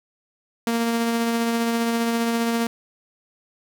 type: tone with tremolo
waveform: sawtooth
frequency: 231.8 Hz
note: A#3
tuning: 10 cents flat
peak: -15 dBFS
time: 0.67-2.67 s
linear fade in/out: 2 ms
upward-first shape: triangle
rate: 15 Hz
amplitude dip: 30%
effects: none